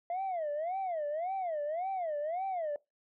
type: tone with vibrato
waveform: sine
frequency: 673 Hz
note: E5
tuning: 36 cents sharp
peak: -30 dBFS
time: 0.1-2.76 s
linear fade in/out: 2 ms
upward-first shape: sine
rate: 1.8 Hz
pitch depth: 250 cents each way
effects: noise-tail reverb RT60 0.2 s tail -22 dB re dry + tanh soft clip ceiling -30 dBFS